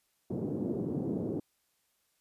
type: band-pass noise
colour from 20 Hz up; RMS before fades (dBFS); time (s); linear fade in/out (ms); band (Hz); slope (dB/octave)
white; -34; 0.3-1.4; 5; 120 to 390; 24
effects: white hiss -75 dBFS RMS until 2.2 s + resampled to 32000 Hz

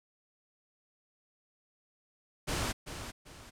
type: noise with echo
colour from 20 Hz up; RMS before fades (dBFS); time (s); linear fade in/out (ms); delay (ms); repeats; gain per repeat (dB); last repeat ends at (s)
pink; -33; 2.47-2.73; 20; 390; 2; -9; 3.51
effects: low-pass 10000 Hz 12 dB/octave

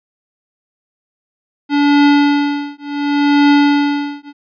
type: tone with tremolo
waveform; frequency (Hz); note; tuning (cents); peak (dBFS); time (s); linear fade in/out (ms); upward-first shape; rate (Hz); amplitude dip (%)
square; 287.9; D4; -34; -7; 1.69-4.33; 50; triangle; 0.69; 100
effects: resampled to 11025 Hz

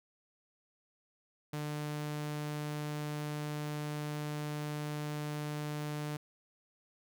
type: tone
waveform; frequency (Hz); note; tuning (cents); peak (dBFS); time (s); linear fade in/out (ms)
sawtooth; 149.3; D3; +29; -32; 1.53-6.17; 5
effects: none

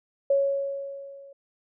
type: tone with level ramp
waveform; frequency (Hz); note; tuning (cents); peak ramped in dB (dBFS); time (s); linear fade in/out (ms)
sine; 554.4; C#5; 0; -17 to -45; 0.3-1.33; 5
effects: none

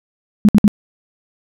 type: tone bursts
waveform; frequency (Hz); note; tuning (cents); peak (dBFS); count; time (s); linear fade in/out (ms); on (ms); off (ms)
sine; 207.7; G#3; 0; -5; 3; 0.45-0.679; 0; 37; 59
effects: none

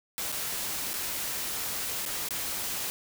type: noise with dropouts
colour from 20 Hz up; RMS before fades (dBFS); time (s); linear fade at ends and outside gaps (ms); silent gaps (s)
white; -33; 0.18-2.9; 0; 0.319-0.325 / 0.933-0.939 / 2.053-2.061 / 2.287-2.307
effects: none

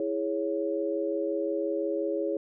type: chord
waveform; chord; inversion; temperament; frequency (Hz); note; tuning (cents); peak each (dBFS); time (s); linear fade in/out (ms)
sine; C# minor; first; equal; 329.6 / 415.3 / 554.4; E4 / G#4 / C#5; 0 / 0 / 0; -31; 0-2.37; 2
effects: none

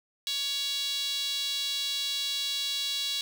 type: tone with high-pass filter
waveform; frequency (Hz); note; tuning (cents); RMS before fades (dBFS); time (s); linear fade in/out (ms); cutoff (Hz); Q
sawtooth; 560; C#5; +18; -31; 0.27-3.21; 0; 3700; 5.3
effects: none

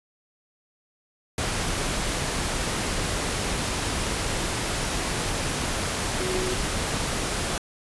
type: tone in noise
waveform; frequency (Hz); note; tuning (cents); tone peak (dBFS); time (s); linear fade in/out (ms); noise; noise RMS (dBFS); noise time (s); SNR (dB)
sine; 370; F#4; 0; -28; 6.2-6.54; 2; pink; -27; 1.38-7.58; -4
effects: resampled to 24000 Hz

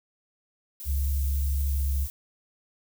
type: noise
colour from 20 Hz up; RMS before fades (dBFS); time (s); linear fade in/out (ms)
violet; -39; 0.8-2.1; 0
type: tone with vibrato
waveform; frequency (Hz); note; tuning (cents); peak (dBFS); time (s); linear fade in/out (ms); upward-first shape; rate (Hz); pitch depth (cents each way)
sine; 69.3; C#2; 0; -23; 0.85-2.08; 50; sine; 1.6; 8
effects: none

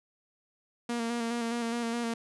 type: tone with vibrato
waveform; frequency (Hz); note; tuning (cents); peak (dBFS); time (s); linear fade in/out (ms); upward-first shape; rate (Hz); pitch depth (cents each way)
sawtooth; 234; A#3; +7; -26; 0.89-2.14; 5; square; 4.8; 26
effects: resampled to 24000 Hz

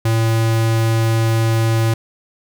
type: tone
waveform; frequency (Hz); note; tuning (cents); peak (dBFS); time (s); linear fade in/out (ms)
square; 113; A2; +47; -14; 0.05-1.94; 5
effects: none

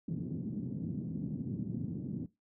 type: band-pass noise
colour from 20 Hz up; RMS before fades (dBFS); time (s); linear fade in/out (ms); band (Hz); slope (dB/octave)
pink; -38; 0.08-2.26; 5; 140 to 250; 24
effects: noise-tail reverb RT60 0.2 s tail -18 dB re dry

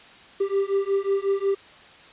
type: beating tone pair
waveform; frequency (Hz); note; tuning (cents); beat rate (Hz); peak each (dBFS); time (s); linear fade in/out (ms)
triangle; 391.2 / 396.7; G4 / G4; -4 / +21; 5.5; -22; 0.4-1.55; 10
effects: white hiss -48 dBFS RMS until 2.12 s + resampled to 8000 Hz

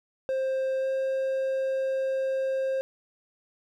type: tone with pitch glide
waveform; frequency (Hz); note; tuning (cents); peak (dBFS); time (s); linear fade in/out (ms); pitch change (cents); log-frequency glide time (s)
triangle; 528 to 531.4; C5 to C5; +16 to +27; -23; 0.29-2.81; 0; +11; 0.8-0.86
effects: none

